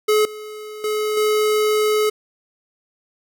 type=tone with level steps; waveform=square; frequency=426.4 Hz; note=G#4; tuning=46 cents sharp; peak=-14 / -32 / -20 / -16 dBFS; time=0.08-2.1 s; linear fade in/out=10 ms; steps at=0.25 / 0.84 / 1.17 s; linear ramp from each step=2 ms; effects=none